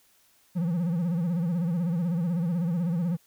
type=tone with vibrato; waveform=triangle; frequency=171.3 Hz; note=F3; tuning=33 cents flat; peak=-22 dBFS; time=0.55-3.17 s; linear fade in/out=20 ms; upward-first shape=sine; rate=16 Hz; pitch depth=120 cents each way; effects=white hiss -63 dBFS RMS until 3.26 s